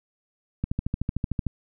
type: click train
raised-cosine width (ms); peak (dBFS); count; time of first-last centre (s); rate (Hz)
5; -13; 12; 0.64-1.467; 13.3
effects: none